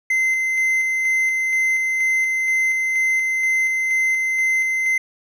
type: tone with tremolo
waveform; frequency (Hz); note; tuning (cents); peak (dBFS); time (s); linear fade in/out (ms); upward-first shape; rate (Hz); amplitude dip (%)
triangle; 2067; C7; -22; -14; 0.1-4.98; 5; square; 2.1; 25
effects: none